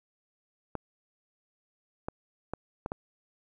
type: clicks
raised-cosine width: 1 ms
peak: -19 dBFS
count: 5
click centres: 0.753 / 2.085 / 2.536 / 2.861 / 2.919 s
effects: 10-bit